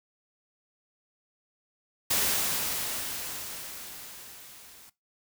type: noise with level ramp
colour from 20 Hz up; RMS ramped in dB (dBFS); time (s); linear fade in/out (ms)
white; -25 to -52; 2.1-4.9; 10
effects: noise-tail reverb RT60 0.2 s tail -19 dB re dry